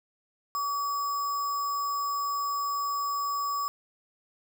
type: tone with sample-and-hold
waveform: sine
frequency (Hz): 1142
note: D6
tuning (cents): -49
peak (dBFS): -27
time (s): 0.55-3.68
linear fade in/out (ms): 0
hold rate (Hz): 6300
effects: none